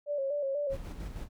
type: tone with vibrato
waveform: sine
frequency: 563 Hz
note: C#5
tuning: 27 cents sharp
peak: -29 dBFS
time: 0.06-0.77 s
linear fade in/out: 50 ms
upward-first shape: square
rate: 4.1 Hz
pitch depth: 60 cents each way
type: noise with tremolo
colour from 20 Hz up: brown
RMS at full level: -38 dBFS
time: 0.69-1.29 s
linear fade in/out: 50 ms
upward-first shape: square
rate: 6.4 Hz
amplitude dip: 40%
effects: none